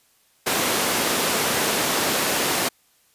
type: high-pass noise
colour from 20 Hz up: pink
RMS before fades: -22 dBFS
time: 0.46-2.69 s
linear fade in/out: 10 ms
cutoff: 260 Hz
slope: 12 dB/octave
effects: white hiss -61 dBFS RMS until 3.14 s + resampled to 32000 Hz